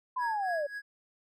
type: linear sweep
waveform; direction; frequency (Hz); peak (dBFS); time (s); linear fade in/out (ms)
sine; down; 1029 to 558; -29; 0.16-0.67; 10
type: tone with tremolo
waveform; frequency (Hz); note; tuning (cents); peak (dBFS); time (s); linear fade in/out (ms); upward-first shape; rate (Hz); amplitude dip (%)
triangle; 1661.2; G#6; 0; -32; 0.18-0.82; 50; sine; 3.6; 80
effects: none